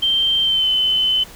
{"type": "tone with pitch glide", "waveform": "sine", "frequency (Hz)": [3138, 3042], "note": ["G7", "F#7"], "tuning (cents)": [1, 47], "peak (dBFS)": -14, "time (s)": [0.02, 1.24], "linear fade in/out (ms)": 10, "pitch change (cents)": -54, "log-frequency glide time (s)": [0.42, 0.69], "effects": ["added 52 Hz sine -47 dBFS peak until 1.35 s", "pink hiss -40 dBFS RMS until 1.35 s"]}